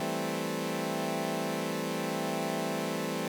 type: chord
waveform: 15% pulse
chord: A minor seventh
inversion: second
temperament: equal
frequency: 164.81 / 196 / 220 / 261.6 Hz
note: E3 / G3 / A3 / C4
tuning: 0 / 0 / 0 / 0 cents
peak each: -30 dBFS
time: 0-3.28 s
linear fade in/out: 2 ms
effects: none